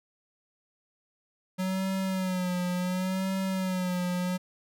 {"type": "tone with vibrato", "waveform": "square", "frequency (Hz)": 185, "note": "F#3", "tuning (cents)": 0, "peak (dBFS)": -28, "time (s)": [1.58, 4.38], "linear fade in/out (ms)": 20, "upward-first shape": "sine", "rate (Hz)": 0.7, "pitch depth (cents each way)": 57, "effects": []}